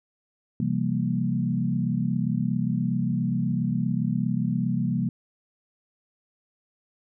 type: chord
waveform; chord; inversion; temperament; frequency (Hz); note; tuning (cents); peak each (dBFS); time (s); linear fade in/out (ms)
sine; C dominant seventh; none; equal with one note detuned; 130.81 / 168.47 / 196 / 233.1; C3 / E3 / G3 / Bb3; 0 / +38 / 0 / 0; -28; 0.6-5.09; 2
effects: none